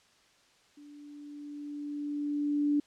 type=tone with level ramp; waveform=sine; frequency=291.8 Hz; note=D4; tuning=11 cents flat; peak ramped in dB=-49 to -23 dBFS; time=0.77-2.8 s; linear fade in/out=5 ms; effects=white hiss -64 dBFS RMS until 2.86 s + low-pass 6000 Hz 12 dB/octave